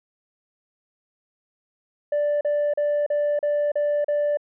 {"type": "tone bursts", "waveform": "sine", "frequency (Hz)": 587, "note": "D5", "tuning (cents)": -1, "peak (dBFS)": -17, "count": 7, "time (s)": [2.12, 4.372], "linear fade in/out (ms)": 5, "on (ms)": 290, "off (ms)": 37, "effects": ["tanh soft clip ceiling -18 dBFS"]}